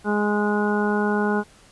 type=harmonic tone; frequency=207.9 Hz; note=G#3; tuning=2 cents sharp; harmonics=1 / 2 / 3 / 4 / 5 / 6 / 7; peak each=-22 / -24 / -34 / -28 / -32 / -37 / -28 dBFS; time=0.04-1.44 s; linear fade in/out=50 ms; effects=pink hiss -52 dBFS RMS until 1.71 s + resampled to 24000 Hz